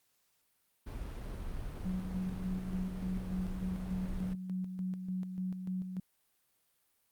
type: noise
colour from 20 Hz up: brown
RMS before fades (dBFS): -41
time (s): 0.86-4.34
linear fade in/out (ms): 10
type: tone with tremolo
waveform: sine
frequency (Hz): 185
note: F#3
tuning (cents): 0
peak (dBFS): -33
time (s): 1.85-6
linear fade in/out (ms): 5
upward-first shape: square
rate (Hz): 3.4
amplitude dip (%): 50
effects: white hiss -75 dBFS RMS until 7.11 s + Opus 48 kbps